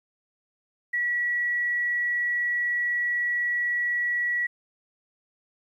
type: tone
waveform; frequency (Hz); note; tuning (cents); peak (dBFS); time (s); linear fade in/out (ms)
sine; 1934; B6; -37; -23; 0.93-4.47; 10
effects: 10-bit